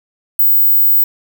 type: tone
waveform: sine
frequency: 16000 Hz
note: B9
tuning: 21 cents sharp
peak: -7 dBFS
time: 0.39-1.04 s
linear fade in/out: 5 ms
effects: none